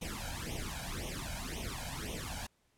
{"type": "noise with flanger", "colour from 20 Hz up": "pink", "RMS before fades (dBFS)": -40, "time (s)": [0.01, 2.47], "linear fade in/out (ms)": 10, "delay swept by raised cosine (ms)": [0.32, 1.31], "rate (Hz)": 1.9, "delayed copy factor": 0.85, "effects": ["pink hiss -74 dBFS RMS until 2.77 s", "low-pass 12000 Hz 12 dB/octave"]}